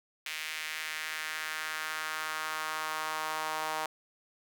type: tone with high-pass filter sweep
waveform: sawtooth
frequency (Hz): 156.4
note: D#3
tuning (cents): +9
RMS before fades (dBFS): -36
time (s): 0.26-3.86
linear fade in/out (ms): 2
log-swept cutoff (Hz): 2300 to 850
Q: 2
effects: none